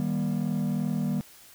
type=chord; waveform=triangle; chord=Eb major; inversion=none; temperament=equal with one note detuned; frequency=155.56 / 196 / 238.7 Hz; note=Eb3 / G3 / Bb3; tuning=0 / 0 / +41 cents; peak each=-27 / -26 / -27 dBFS; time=0-1.21 s; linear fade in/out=0 ms; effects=tanh soft clip ceiling -19 dBFS + white hiss -52 dBFS RMS until 1.54 s